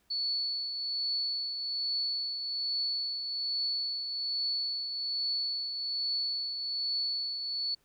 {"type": "tone with tremolo", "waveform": "sine", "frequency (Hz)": 4435, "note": "C#8", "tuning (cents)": 0, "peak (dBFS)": -28, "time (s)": [0.1, 7.75], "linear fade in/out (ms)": 10, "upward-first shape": "triangle", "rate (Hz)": 1.2, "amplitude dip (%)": 50, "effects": ["pink hiss -71 dBFS RMS until 7.84 s"]}